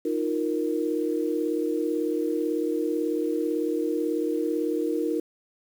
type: chord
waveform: sine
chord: Eb suspended second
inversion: none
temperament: equal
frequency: 311.1 / 349.2 / 466.2 Hz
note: Eb4 / F4 / Bb4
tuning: 0 / 0 / 0 cents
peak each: -27 / -29 / -28 dBFS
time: 0.05-5.2 s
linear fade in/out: 5 ms
effects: 8-bit